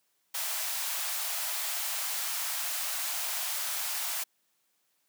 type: high-pass noise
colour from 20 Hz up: white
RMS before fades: -33 dBFS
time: 0.34-4.24 s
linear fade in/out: 10 ms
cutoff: 600 Hz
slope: 96 dB/octave
effects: white hiss -74 dBFS RMS until 5.08 s + high-pass 150 Hz 12 dB/octave